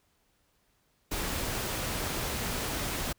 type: noise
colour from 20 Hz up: pink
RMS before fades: -33 dBFS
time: 1.11-3.13 s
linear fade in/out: 10 ms
effects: pink hiss -71 dBFS RMS until 3.18 s